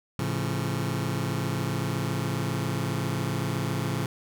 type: chord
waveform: sawtooth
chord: A augmented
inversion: none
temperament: just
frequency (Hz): 110 / 137.5 / 171.88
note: A2 / C#3 / E#3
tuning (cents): 0 / -14 / -27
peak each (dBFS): -27 / -26 / -28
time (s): 0.19-4.06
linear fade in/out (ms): 0
effects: none